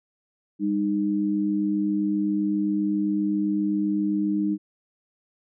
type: tone pair together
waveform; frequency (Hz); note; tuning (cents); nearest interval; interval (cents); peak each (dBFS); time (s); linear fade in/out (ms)
sine; 200 / 307.6; G3 / D#4; +35 / -20; perfect fifth; 745; -25 / -23; 0.59-4.58; 50
effects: none